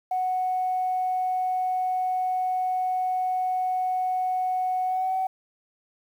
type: tone with pitch glide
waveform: sine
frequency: 740 to 755.5 Hz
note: F#5 to F#5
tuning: 0 to +36 cents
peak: -22 dBFS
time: 0.11-5.27 s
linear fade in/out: 5 ms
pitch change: +36 cents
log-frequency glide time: 4.85-5.15 s
effects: tanh soft clip ceiling -18 dBFS + 9-bit